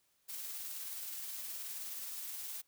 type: noise with tremolo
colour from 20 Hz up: blue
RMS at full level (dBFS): -42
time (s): 0.28-2.62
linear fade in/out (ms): 20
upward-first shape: triangle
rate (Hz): 19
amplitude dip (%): 30
effects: white hiss -75 dBFS RMS until 2.67 s